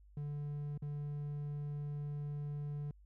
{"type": "tone with dropouts", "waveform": "triangle", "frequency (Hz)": 146, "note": "D3", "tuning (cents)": -10, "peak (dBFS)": -36, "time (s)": [0.17, 2.91], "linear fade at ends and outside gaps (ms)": 2, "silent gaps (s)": [0.776, 0.822], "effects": ["added 50 Hz sine -58 dBFS peak until 3.05 s"]}